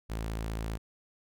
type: tone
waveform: sawtooth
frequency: 55 Hz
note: A1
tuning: in tune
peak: -29 dBFS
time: 0.09-0.78 s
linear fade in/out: 20 ms
effects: none